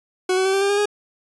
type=tone with pitch steps; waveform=40% pulse; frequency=370 / 376.9 / 383.9 / 391.1 / 398.4 / 405.8 / 413.4 Hz; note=F#4 / F#4 / G4 / G4 / G4 / G#4 / G#4; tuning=0 / +32 / -36 / -4 / +28 / -40 / -8 cents; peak=-16 dBFS; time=0.29-0.857 s; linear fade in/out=5 ms; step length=81 ms; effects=resampled to 24000 Hz